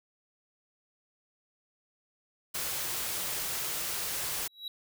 white band-stop noise, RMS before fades -34 dBFS, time 2.54-4.48 s, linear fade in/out 10 ms, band 200 to 280 Hz, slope 96 dB/octave
triangle tone with exponential growth, 3882 Hz, B7, 31 cents flat, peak -31 dBFS, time 4.46-4.68 s, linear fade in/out 2 ms, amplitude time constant 47 ms
effects none

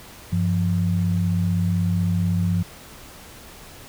sine tone pair together, 97.2 / 173.19 Hz, G2 / F3, -14 / -14 cents, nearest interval minor seventh, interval 1000 cents, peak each -21 dBFS, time 0.32-2.63 s, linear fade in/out 10 ms, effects pink hiss -43 dBFS RMS until 3.88 s

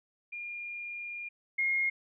sine tone pair in turn, 2412 / 2144 Hz, D7 / C7, +46 / +42 cents, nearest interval major second, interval 204 cents, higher first, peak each -37 / -26 dBFS, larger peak second, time 0.32-1.29 / 1.58-1.9 s, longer first, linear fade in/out 10 ms, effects none

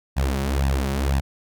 sawtooth tone with flanger, 68 Hz, C#2, 33 cents flat, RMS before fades -22 dBFS, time 0.16-1.21 s, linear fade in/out 20 ms, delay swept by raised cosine 1.1 to 5.4 ms, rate 2 Hz, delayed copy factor +0.95, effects none

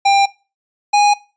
square tone pair in turn, 795 / 823.9 Hz, G5 / G#5, +24 / -14 cents, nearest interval minor second, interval 62 cents, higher second, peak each -10 dBFS, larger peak neither, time 0.05-0.26 / 0.93-1.14 s, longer neither, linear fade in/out 10 ms, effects noise-tail reverb RT60 0.3 s tail -20 dB re dry + resampled to 16000 Hz

